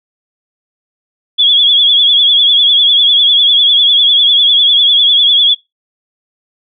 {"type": "tone with vibrato", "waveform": "sine", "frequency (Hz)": 3377, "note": "G#7", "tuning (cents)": 28, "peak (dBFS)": -5, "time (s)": [1.38, 5.55], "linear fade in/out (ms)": 20, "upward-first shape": "triangle", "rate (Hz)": 10, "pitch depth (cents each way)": 75, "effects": ["noise-tail reverb RT60 0.2 s tail -23 dB re dry"]}